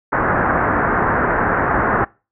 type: low-pass noise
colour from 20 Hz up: white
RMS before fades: -17 dBFS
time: 0.12-2.05 s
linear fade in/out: 10 ms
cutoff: 1700 Hz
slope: 48 dB/octave
effects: noise-tail reverb RT60 0.3 s tail -23 dB re dry